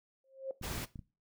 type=tone with exponential growth; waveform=sine; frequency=534 Hz; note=C5; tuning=35 cents sharp; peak=-32 dBFS; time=0.24-0.51 s; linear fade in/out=2 ms; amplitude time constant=58 ms
type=clicks; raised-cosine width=5 ms; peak=-33 dBFS; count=6; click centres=0.614 / 0.669 / 0.715 / 0.78 / 0.958 / 0.992 s
type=noise; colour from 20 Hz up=pink; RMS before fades=-40 dBFS; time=0.62-0.86 s; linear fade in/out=20 ms
effects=noise-tail reverb RT60 0.3 s tail -18 dB re dry